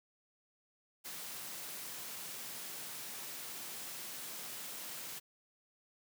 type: high-pass noise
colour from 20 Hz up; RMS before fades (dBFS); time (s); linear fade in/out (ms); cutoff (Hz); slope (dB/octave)
white; -45; 1.04-5.2; 20; 110; 48
effects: none